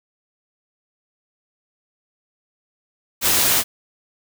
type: noise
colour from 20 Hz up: white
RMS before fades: -17 dBFS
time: 3.21-3.64 s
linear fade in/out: 50 ms
effects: none